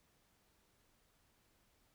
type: silence
effects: pink hiss -74 dBFS RMS until 1.94 s